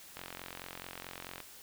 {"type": "click train", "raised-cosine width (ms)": 0.3, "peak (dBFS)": -26, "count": 56, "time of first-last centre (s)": [0.17, 1.403], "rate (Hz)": 44.6, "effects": ["white hiss -53 dBFS RMS until 1.62 s"]}